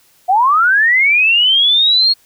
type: linear sweep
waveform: sine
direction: up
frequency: 700 to 4329 Hz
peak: -8 dBFS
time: 0.28-2.14 s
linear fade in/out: 20 ms
effects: white hiss -52 dBFS RMS until 2.25 s